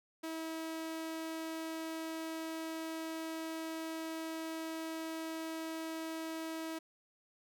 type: tone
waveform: sawtooth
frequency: 322.7 Hz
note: E4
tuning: 37 cents flat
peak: -35 dBFS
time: 0.23-6.79 s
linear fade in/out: 10 ms
effects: none

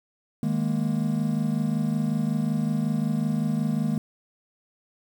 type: chord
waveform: triangle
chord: D# suspended fourth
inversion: none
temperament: equal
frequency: 155.56 / 207.7 / 233.1 Hz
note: D#3 / G#3 / A#3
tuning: 0 / 0 / 0 cents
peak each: -25 dBFS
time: 0.43-3.98 s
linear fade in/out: 2 ms
effects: 8-bit

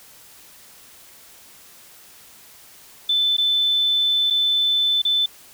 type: tone with dropouts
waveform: sine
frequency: 3520 Hz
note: A7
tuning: in tune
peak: -16 dBFS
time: 3.09-5.26 s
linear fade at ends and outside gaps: 5 ms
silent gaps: 3.368-3.381 / 4.302-4.306 / 5.019-5.05 s
effects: white hiss -47 dBFS RMS until 5.53 s

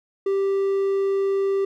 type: tone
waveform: triangle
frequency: 392 Hz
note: G4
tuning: in tune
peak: -17 dBFS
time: 0.26-1.65 s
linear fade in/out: 5 ms
effects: none

